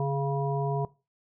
harmonic tone with a mistuned harmonic, 138.59 Hz, C#3, in tune, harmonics 1 / 3 / 5 / 7, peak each -27 / -32 / -34 / -35 dBFS, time 0-0.85 s, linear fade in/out 2 ms, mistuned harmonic 1, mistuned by +32 cents, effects noise-tail reverb RT60 0.3 s tail -21 dB re dry

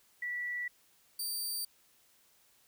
sine / 15% pulse tone pair in turn, 1953 / 4645 Hz, B6 / D8, -20 / -20 cents, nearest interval octave + minor third, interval 1500 cents, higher second, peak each -34 / -28 dBFS, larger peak second, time 0.22-0.68 / 1.19-1.65 s, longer neither, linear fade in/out 5 ms, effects white hiss -67 dBFS RMS until 2.67 s

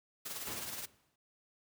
white noise with tremolo, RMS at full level -40 dBFS, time 0.25-0.86 s, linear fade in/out 10 ms, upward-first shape triangle, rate 19 Hz, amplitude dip 55%
pink noise with exponential decay, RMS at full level -41 dBFS, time 0.47-1.16 s, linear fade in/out 5 ms, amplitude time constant 150 ms
effects noise-tail reverb RT60 0.2 s tail -26 dB re dry + high-pass 80 Hz 12 dB/octave

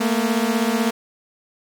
sawtooth beating tone pair, 220 / 236 Hz, A3 / A#3, 0 / +22 cents, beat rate 16 Hz, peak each -17 dBFS, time 0-0.91 s, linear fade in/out 10 ms, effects none

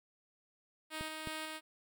5% pulse tone with tremolo, 313.2 Hz, D#4, 11 cents sharp, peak -28 dBFS, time 0.9-1.61 s, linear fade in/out 50 ms, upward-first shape square, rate 2.7 Hz, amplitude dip 25%
clicks, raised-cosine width 3 ms, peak -30 dBFS, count 2, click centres 1.01 / 1.273 s
effects none

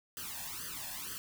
white noise with flanger, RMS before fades -42 dBFS, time 0.17-1.18 s, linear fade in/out 0 ms, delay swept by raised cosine 0.64 to 1.18 ms, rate 2.1 Hz, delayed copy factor +1, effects none

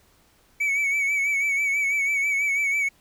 triangle tone with vibrato, 2259 Hz, C#7, 32 cents sharp, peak -19 dBFS, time 0.6-2.89 s, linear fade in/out 10 ms, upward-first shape sine, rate 6.1 Hz, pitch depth 50 cents each way, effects pink hiss -60 dBFS RMS until 3 s

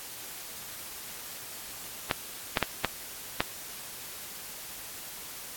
clicks, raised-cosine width 0.3 ms, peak -8 dBFS, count 5, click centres 2.112 / 2.572 / 2.627 / 2.847 / 3.405 s, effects white hiss -42 dBFS RMS until 5.56 s + AAC 64 kbps

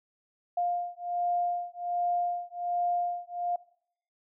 sine beating tone pair, 703 / 704.3 Hz, F5 / F5, +11 / +14 cents, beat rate 1.3 Hz, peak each -31 dBFS, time 0.57-3.56 s, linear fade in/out 5 ms, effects noise-tail reverb RT60 0.6 s tail -20 dB re dry

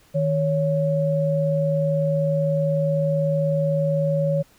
sine tone pair together, 156.58 / 558 Hz, D#3 / C#5, +11 / +11 cents, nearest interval octave + minor seventh, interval 2200 cents, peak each -21 dBFS, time 0.14-4.43 s, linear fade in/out 20 ms, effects pink hiss -56 dBFS RMS until 4.58 s

